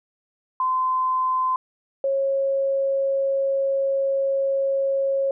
sine tone pair in turn, 1030 / 545.6 Hz, C6 / C#5, -28 / -28 cents, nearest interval major seventh, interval 1100 cents, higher first, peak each -19 / -19 dBFS, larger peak neither, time 0.6-1.56 / 2.04-5.31 s, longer second, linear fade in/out 2 ms, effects none

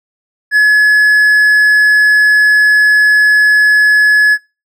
triangle tone, 1700 Hz, G#6, 40 cents sharp, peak -3 dBFS, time 0.51-4.38 s, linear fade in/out 50 ms, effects noise-tail reverb RT60 0.3 s tail -25 dB re dry

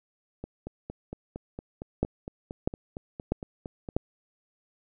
two click trains, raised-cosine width 2 ms, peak -23 / -11 dBFS, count 16 / 4, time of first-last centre 0.44-3.888 / 2.03-3.965 s, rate 4.35 / 1.55 Hz, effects none

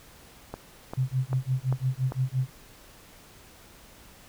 click train, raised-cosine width 1 ms, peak -20 dBFS, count 5, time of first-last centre 0.54-2.121 s, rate 2.53 Hz
sine tone with tremolo, 130 Hz, C3, 11 cents flat, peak -21 dBFS, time 0.97-2.5 s, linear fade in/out 10 ms, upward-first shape sine, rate 5.8 Hz, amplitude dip 100%
effects pink hiss -52 dBFS RMS until 4.28 s

